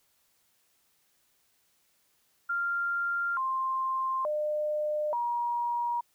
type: tone with pitch steps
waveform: sine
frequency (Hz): 1392 / 1052 / 603 / 953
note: F6 / C6 / D5 / A#5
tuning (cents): -6 / +9 / +46 / +38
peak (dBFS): -27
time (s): 2.49-6.01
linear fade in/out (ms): 10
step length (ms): 880
effects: white hiss -70 dBFS RMS until 6.14 s